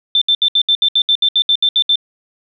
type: tone bursts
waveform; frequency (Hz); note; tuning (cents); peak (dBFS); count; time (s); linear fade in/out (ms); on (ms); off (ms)
sine; 3553; A7; +16; -9; 14; 0.15-1.957; 2; 65; 69
effects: none